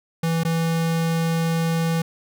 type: tone with dropouts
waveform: square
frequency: 164.81 Hz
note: E3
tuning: in tune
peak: -20 dBFS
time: 0.23-2.02 s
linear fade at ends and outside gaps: 5 ms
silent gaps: 0.435-0.449 s
effects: none

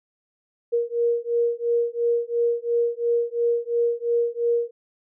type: beating tone pair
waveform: sine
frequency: 470 / 472.9 Hz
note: A#4 / A#4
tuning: +14 / +25 cents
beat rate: 2.9 Hz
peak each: -23 dBFS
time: 0.72-4.71 s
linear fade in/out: 20 ms
effects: none

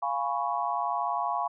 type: chord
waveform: sine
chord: C# dominant seventh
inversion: first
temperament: equal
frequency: 698.5 / 830.6 / 987.8 / 1108.7 Hz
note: E#5 / G#5 / B5 / C#6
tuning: 0 / 0 / 0 / 0 cents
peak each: -32 dBFS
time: 0.02-1.48 s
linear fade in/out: 10 ms
effects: none

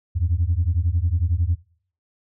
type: beating tone pair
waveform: sine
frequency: 80.5 / 91.5 Hz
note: E2 / F#2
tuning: -41 / -19 cents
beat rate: 11 Hz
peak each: -20 dBFS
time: 0.15-1.56 s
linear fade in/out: 20 ms
effects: noise-tail reverb RT60 0.5 s tail -20 dB re dry + tanh soft clip ceiling -12 dBFS

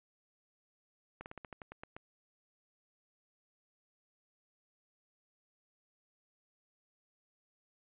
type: slowing click train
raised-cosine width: 0.5 ms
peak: -30 dBFS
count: 10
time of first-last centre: 1.21-1.965 s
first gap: 49 ms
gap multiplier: 1.13
effects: resampled to 8000 Hz

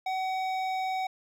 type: tone with hard clipping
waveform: sine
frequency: 754 Hz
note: F#5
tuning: 32 cents sharp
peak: -30 dBFS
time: 0.06-1.07 s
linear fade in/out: 5 ms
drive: 12 dB
effects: none

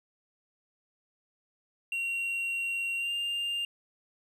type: tone with pitch glide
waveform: triangle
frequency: 2749 to 2800 Hz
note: F7 to F7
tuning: -28 to +4 cents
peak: -28 dBFS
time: 1.92-3.65 s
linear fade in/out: 2 ms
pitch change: +32 cents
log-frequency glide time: 2.97-3.12 s
effects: none

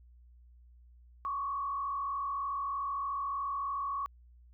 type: tone with frequency modulation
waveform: sine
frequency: 1118 Hz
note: C#6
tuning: 14 cents sharp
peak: -32 dBFS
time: 1.25-4.06 s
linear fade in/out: 0 ms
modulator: 43.2 Hz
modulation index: 0.83
effects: added 60 Hz sine -55 dBFS peak until 4.53 s

